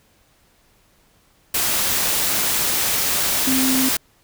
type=tone in noise; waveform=sine; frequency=261.6 Hz; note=C4; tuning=in tune; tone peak=-18 dBFS; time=3.47-3.89 s; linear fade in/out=5 ms; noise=white; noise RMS=-20 dBFS; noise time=1.54-3.97 s; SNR=-1 dB; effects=pink hiss -58 dBFS RMS until 4.23 s